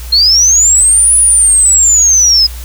sine linear two-way sweep, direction up then down, 4168 to 9956 to 5010 Hz, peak -4 dBFS, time 0.12-2.47 s, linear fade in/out 10 ms, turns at 1.15 s, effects added 60 Hz sine -22 dBFS peak until 2.64 s + white hiss -32 dBFS RMS until 2.64 s

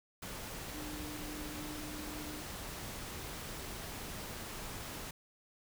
sine tone in noise, 301.2 Hz, D4, 44 cents sharp, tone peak -45 dBFS, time 0.74-2.42 s, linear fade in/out 5 ms, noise pink, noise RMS -44 dBFS, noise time 0.22-5.11 s, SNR -4 dB, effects none

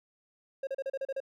triangle tone bursts, 540 Hz, C#5, 45 cents flat, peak -29 dBFS, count 8, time 0.63-1.203 s, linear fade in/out 5 ms, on 41 ms, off 35 ms, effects none

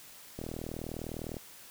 click train, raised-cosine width 2 ms, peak -25 dBFS, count 40, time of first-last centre 0.39-1.367 s, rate 39.9 Hz, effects white hiss -52 dBFS RMS until 1.7 s

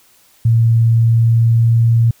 sine tone with pitch glide, 114.8 to 115.67 Hz, A#2 to A#2, -26 to -13 cents, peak -8 dBFS, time 0.45-2.11 s, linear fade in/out 5 ms, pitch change +13 cents, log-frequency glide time 0.94-1.86 s, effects white hiss -51 dBFS RMS until 2.2 s

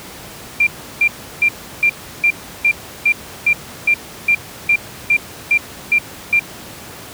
sine tone bursts, 2378 Hz, D7, 21 cents sharp, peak -9 dBFS, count 15, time 0.6-6.395 s, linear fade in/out 5 ms, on 69 ms, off 340 ms, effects pink hiss -34 dBFS RMS until 7.13 s + high-pass 80 Hz 12 dB/octave

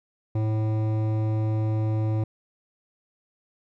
triangle tone with hard clipping, 109 Hz, A2, 16 cents flat, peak -24 dBFS, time 0.35-2.24 s, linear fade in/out 5 ms, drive 17 dB, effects none

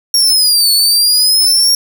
sawtooth linear two-way sweep, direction down then up, 5588 to 4402 to 5588 Hz, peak -5 dBFS, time 0.14-1.75 s, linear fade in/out 2 ms, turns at 0.72 s, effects none

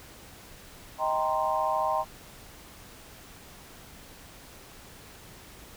sine chord, C minor seventh, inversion first, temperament equal with one note detuned, 626.6 / 784 / 932.3 / 1046.5 Hz, Eb5 / G5 / Bb5 / C6, +12 / 0 / 0 / 0 cents, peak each -30 dBFS, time 0.98-2.05 s, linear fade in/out 50 ms, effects pink hiss -49 dBFS RMS until 5.76 s

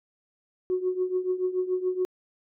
sine tone with tremolo, 367.6 Hz, F#4, 11 cents flat, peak -20 dBFS, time 0.7-2.05 s, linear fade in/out 0 ms, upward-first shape triangle, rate 7 Hz, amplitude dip 85%, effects tanh soft clip ceiling -17 dBFS

